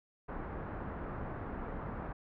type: low-pass noise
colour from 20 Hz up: pink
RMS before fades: -41 dBFS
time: 0.28-2.13 s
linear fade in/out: 10 ms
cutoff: 1500 Hz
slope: 24 dB/octave
effects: none